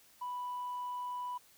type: tone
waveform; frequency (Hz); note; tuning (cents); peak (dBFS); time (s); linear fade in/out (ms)
sine; 987.8; B5; 0; -35; 0.21-1.38; 10
effects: tanh soft clip ceiling -34 dBFS + white hiss -63 dBFS RMS until 1.57 s